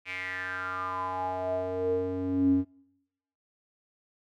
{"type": "tone with band-pass filter sweep", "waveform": "square", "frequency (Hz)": 92.5, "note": "F#2", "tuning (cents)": 0, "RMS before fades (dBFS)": -30, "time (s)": [0.05, 2.65], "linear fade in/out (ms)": 50, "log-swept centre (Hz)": [2400, 240], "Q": 7.2, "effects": ["noise-tail reverb RT60 0.9 s tail -26 dB re dry"]}